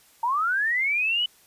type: linear sweep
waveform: sine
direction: up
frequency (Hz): 896 to 3007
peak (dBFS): -21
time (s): 0.23-1.26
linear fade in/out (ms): 5
effects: white hiss -57 dBFS RMS until 1.46 s + resampled to 32000 Hz